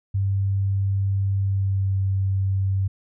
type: tone with pitch glide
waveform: sine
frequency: 98 to 96.59 Hz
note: G2 to G2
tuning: 0 to -25 cents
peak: -19 dBFS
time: 0.14-2.88 s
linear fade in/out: 10 ms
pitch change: -25 cents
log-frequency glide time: 1.39-1.96 s
effects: none